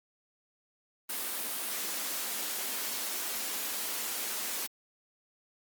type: high-pass noise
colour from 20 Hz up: white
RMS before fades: -35 dBFS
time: 1.09-4.67 s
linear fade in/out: 10 ms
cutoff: 200 Hz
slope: 48 dB/octave
effects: Opus 32 kbps